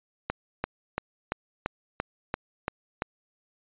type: click train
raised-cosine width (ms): 0.5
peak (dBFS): -12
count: 9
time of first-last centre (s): 0.3-3.021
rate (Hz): 2.94
effects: resampled to 8000 Hz